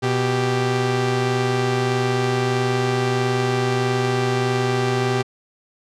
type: tone pair together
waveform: sawtooth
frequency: 123.47 / 392 Hz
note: B2 / G4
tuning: 0 / 0 cents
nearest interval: octave + minor sixth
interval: 2000 cents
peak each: -17 dBFS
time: 0.02-5.23 s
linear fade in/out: 20 ms
effects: low-pass 6000 Hz 12 dB/octave